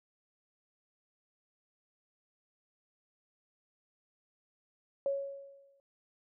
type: tone with exponential decay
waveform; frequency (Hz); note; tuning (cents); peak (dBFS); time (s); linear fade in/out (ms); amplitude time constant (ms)
sine; 554.4; C#5; 0; -27; 5.06-5.8; 1; 160
effects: none